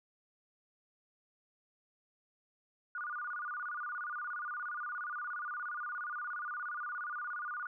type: tone with vibrato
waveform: sine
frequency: 1318.5 Hz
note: E6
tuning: in tune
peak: -37 dBFS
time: 2.95-7.67 s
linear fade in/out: 2 ms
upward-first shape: square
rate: 17 Hz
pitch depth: 170 cents each way
effects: none